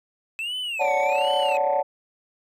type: tone with vibrato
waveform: triangle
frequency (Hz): 2588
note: E7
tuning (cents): -32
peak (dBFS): -25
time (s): 0.39-1.57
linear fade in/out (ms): 0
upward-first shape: sine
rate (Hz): 1.3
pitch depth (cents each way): 270
type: chord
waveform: sine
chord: D major seventh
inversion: third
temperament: equal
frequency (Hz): 554.4 / 587.3 / 740 / 880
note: C#5 / D5 / F#5 / A5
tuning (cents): 0 / 0 / 0 / 0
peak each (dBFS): -24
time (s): 0.79-1.83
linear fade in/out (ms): 20
effects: tanh soft clip ceiling -13 dBFS